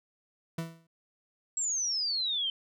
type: tone with exponential decay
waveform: 40% pulse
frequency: 164.81 Hz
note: E3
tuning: in tune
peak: -29 dBFS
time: 0.58-0.87 s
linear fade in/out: 5 ms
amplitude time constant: 63 ms
type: exponential sweep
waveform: sine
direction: down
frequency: 7720 to 3069 Hz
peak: -28 dBFS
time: 1.57-2.5 s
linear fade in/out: 2 ms
effects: none